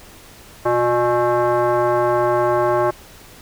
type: tone with frequency modulation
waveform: sine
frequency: 123.47 Hz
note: B2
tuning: in tune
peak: -14 dBFS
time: 0.65-2.91 s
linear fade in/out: 10 ms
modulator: 483 Hz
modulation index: 2.1
effects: pink hiss -43 dBFS RMS until 3.41 s

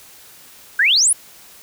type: exponential sweep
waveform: sine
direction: up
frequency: 1500 to 11190 Hz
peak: -11 dBFS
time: 0.79-1.13 s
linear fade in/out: 5 ms
effects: white hiss -44 dBFS RMS until 1.62 s

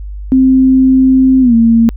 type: tone with pitch glide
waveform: sine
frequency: 261.6 to 229.1 Hz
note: C4 to A#3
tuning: 0 to -30 cents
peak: -4 dBFS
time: 0.32-1.89 s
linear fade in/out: 0 ms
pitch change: -230 cents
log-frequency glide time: 1.41-1.54 s
effects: added 50 Hz sine -21 dBFS peak until 1.96 s

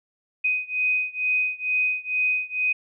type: beating tone pair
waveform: sine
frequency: 2502 / 2504.2 Hz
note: D#7 / D#7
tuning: +9 / +11 cents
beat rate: 2.2 Hz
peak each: -24 / -25 dBFS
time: 0.44-2.73 s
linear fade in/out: 10 ms
effects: none

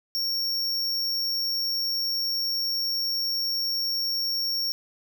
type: tone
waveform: square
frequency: 5510 Hz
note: F8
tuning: 24 cents flat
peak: -25 dBFS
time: 0.15-4.72 s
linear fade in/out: 0 ms
effects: none

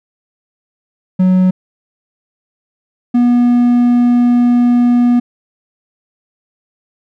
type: tone pair in turn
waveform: triangle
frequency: 185 / 242.4 Hz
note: F#3 / B3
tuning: 0 / -32 cents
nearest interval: perfect fourth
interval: 468 cents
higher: second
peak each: -5 dBFS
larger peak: neither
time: 1.19-1.51 / 3.14-5.2 s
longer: second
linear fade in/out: 10 ms
effects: none

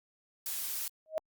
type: noise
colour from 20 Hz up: blue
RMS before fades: -36 dBFS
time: 0.46-0.88 s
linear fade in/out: 2 ms
type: tone with exponential growth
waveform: sine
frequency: 631 Hz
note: D#5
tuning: 24 cents sharp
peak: -25 dBFS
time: 1.06-1.18 s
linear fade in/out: 0 ms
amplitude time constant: 24 ms
effects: Opus 48 kbps

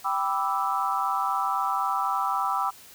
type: chord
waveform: sine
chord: E minor seventh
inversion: first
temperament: equal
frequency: 784 / 987.8 / 1174.7 / 1318.5 Hz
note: G5 / B5 / D6 / E6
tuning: 0 / 0 / 0 / 0 cents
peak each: -29 dBFS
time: 0.04-2.71 s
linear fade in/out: 20 ms
effects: white hiss -49 dBFS RMS until 2.94 s

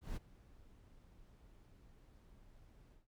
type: noise with ADSR envelope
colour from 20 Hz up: brown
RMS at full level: -40 dBFS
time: 0.01-3.07 s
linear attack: 150 ms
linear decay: 24 ms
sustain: -22 dB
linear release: 150 ms
effects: none

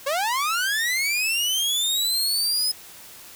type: linear sweep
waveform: sawtooth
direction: up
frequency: 527 to 5110 Hz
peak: -18 dBFS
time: 0.06-2.72 s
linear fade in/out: 10 ms
effects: white hiss -44 dBFS RMS until 3.35 s

